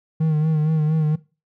triangle tone with vibrato, 155.56 Hz, D#3, in tune, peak -14 dBFS, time 0.2-1.16 s, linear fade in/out 10 ms, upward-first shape sine, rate 4.3 Hz, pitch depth 46 cents each way, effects noise-tail reverb RT60 0.3 s tail -19 dB re dry

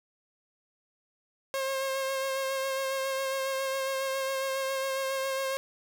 sawtooth tone with vibrato, 536 Hz, C5, 42 cents sharp, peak -25 dBFS, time 1.54-5.57 s, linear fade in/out 0 ms, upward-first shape sine, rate 7.3 Hz, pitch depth 21 cents each way, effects none

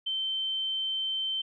sine tone, 3100 Hz, G7, 20 cents flat, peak -28 dBFS, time 0.06-1.42 s, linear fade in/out 10 ms, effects none

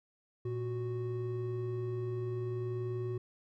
triangle tone pair together, 116.2 / 369.1 Hz, A#2 / F#4, -5 / -4 cents, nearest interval octave + minor sixth, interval 2001 cents, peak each -34 / -35 dBFS, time 0.45-3.18 s, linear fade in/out 5 ms, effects none

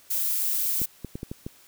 violet noise, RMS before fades -26 dBFS, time 0.1-0.86 s, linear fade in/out 10 ms
clicks, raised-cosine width 3 ms, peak -20 dBFS, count 6, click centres 0.817 / 1.047 / 1.155 / 1.231 / 1.315 / 1.465 s
effects white hiss -55 dBFS RMS until 1.67 s

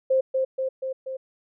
sine tone with echo, 526 Hz, C5, 9 cents sharp, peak -17 dBFS, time 0.1-0.21 s, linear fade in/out 10 ms, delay 240 ms, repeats 4, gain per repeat -3 dB, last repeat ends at 1.17 s, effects none

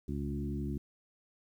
harmonic tone with a mistuned harmonic, 71 Hz, C#2, 42 cents sharp, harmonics 1 / 2 / 3 / 4 / 5, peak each -38 / -39 / -39 / -41 / -44 dBFS, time 0.08-0.78 s, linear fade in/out 5 ms, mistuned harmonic 2, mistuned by -15 cents, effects 11-bit

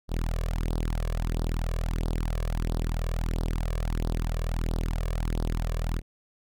sawtooth tone with flanger, 40.69 Hz, E1, 22 cents flat, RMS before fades -28 dBFS, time 0.08-6.02 s, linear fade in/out 50 ms, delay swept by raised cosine 0.2 to 1.8 ms, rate 1.5 Hz, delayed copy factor +0.85, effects none

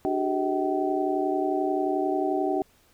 sine tone cluster, 297.3 / 375.9 / 407.2 / 637 / 766 Hz, D4 / F#4 / G#4 / D#5 / G5, +21 / +27 / -34 / +41 / -40 cents, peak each -29 / -27 / -35 / -31 / -29 dBFS, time 0.05-2.62 s, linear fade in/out 0 ms, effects pink hiss -61 dBFS RMS until 2.93 s

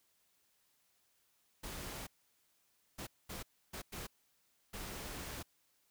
pink noise bursts at uneven times, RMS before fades -45 dBFS, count 6, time 1.63-2.07 / 2.98-3.07 / 3.29-3.43 / 3.73-3.82 / 3.92-4.07 / 4.73-5.43 s, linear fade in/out 10 ms, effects white hiss -75 dBFS RMS until 5.9 s

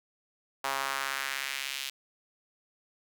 sawtooth tone with high-pass filter sweep, 136.5 Hz, C#3, 26 cents flat, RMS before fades -34 dBFS, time 0.64-1.9 s, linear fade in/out 5 ms, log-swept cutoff 910 to 3100 Hz, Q 1.6, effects none

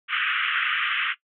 pink band-pass noise, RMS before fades -25 dBFS, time 0.08-1.15 s, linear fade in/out 50 ms, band 1200 to 3200 Hz, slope 96 dB/octave, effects noise-tail reverb RT60 0.1 s tail -17 dB re dry

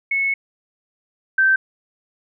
sine tone pair in turn, 2198 / 1554.2 Hz, C#7 / G6, -15 / -15 cents, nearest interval tritone, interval 600 cents, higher first, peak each -17 / -12 dBFS, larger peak second, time 0.11-0.34 / 1.38-1.56 s, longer first, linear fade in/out 5 ms, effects none

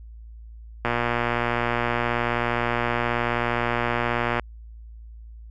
click train, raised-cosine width 0.5 ms, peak -8 dBFS, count 423, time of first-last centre 0.85-4.396 s, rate 119 Hz, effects added 56 Hz sine -39 dBFS peak until 5.5 s

